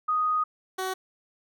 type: tone pair in turn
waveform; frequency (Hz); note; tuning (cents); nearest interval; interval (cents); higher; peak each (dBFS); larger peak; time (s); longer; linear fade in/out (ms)
sine / 15% pulse; 1244.5 / 375.9; D#6 / F#4; 0 / +27; octave + major sixth; 2073; first; -22; neither; 0.08-0.44 / 0.78-0.94; first; 10
effects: none